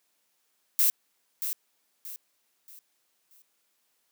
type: noise with echo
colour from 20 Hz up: violet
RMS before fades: -22 dBFS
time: 0.79-0.9 s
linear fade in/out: 0 ms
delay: 630 ms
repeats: 4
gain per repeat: -9 dB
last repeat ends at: 3.42 s
effects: white hiss -73 dBFS RMS until 4.11 s + high-pass 200 Hz 12 dB/octave